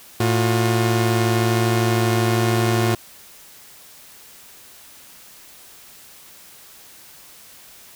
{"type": "tone pair together", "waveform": "sawtooth", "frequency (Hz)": [112.64, 357.6], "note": ["A2", "F4"], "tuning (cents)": [41, 41], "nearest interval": "octave + minor sixth", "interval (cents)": 2000, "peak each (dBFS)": [-14, -17], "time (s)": [0.2, 2.95], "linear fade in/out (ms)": 5, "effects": ["white hiss -45 dBFS RMS until 7.95 s"]}